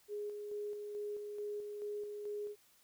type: tone with tremolo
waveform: sine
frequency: 415.3 Hz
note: G#4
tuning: in tune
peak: -38 dBFS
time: 0.08-2.56 s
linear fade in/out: 50 ms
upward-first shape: square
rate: 2.3 Hz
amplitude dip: 35%
effects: white hiss -68 dBFS RMS until 2.83 s